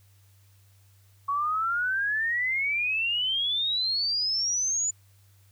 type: exponential sweep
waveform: sine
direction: up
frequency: 1108.7 to 7040 Hz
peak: -24 dBFS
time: 1.28-4.91 s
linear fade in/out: 10 ms
effects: added 98 Hz sine -56 dBFS peak until 5.51 s + white hiss -65 dBFS RMS until 5.51 s